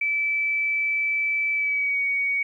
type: tone with pitch glide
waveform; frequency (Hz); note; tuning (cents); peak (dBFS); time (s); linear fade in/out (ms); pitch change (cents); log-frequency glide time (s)
sine; 2313 to 2245; D7 to C#7; -27 to +21; -21; 0.01-2.43; 5; -52; 1.53-2.01
effects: 10-bit